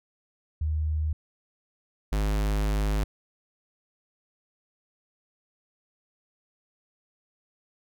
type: tone pair in turn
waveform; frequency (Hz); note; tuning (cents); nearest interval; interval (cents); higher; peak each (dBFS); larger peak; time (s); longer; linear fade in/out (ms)
sine / square; 77.3 / 51.59; D#2 / G#1; -11 / -11; perfect fifth; 700; first; -24; neither; 0.61-1.13 / 2.12-3.04; second; 5
effects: none